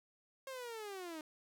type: linear sweep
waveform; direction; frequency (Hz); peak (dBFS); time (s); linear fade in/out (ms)
sawtooth; down; 541 to 302.6; -40; 0.47-1.21; 2
effects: none